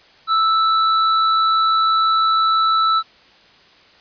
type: tone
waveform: square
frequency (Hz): 1317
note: E6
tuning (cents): -2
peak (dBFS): -14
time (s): 0.27-3.03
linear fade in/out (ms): 50
effects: white hiss -49 dBFS RMS until 4 s + resampled to 11025 Hz